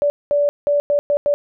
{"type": "tone bursts at uneven times", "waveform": "sine", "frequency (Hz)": 579, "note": "D5", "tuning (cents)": -25, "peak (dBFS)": -13, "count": 6, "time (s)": [[0.02, 0.1], [0.31, 0.49], [0.67, 0.8], [0.9, 0.99], [1.1, 1.17], [1.26, 1.34]], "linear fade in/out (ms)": 0, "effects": []}